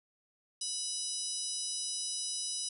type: harmonic tone with a mistuned harmonic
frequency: 984 Hz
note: B5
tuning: 7 cents flat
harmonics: 3 / 4 / 5 / 6 / 7 / 8 / 9 / 10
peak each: -48 / -44 / -39 / -41 / -51 / -48 / -43 / -41 dBFS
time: 0.61-2.69 s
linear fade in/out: 5 ms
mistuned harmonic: 5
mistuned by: +44 cents
effects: none